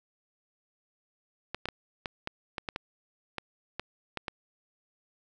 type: clicks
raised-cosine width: 0.3 ms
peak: -17 dBFS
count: 12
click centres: 1.546 / 1.656 / 1.687 / 2.058 / 2.274 / 2.582 / 2.688 / 2.761 / 3.383 / 3.796 / 4.173 / 4.282 s
effects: none